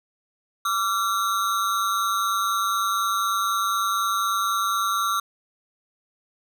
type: ring-modulated tone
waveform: square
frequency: 1263 Hz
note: D#6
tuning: 26 cents sharp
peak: -19 dBFS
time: 0.65-5.2 s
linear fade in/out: 5 ms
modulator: 102 Hz
effects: none